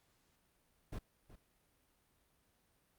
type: noise with echo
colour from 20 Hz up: brown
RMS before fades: -42 dBFS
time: 0.92-0.99 s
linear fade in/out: 10 ms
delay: 370 ms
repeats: 1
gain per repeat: -14 dB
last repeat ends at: 1.36 s
effects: pink hiss -75 dBFS RMS until 2.98 s + Opus 48 kbps